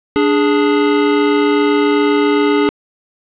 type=tone pair together; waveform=square; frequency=292.7 / 415.3 Hz; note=D4 / G#4; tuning=-6 / 0 cents; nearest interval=tritone; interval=606 cents; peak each=-14 dBFS; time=0.16-2.69 s; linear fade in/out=0 ms; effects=resampled to 8000 Hz + 8-bit